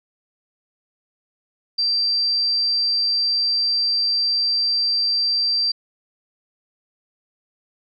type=tone; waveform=sine; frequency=4699 Hz; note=D8; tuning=in tune; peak=-17 dBFS; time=1.78-5.72 s; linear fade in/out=10 ms; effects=none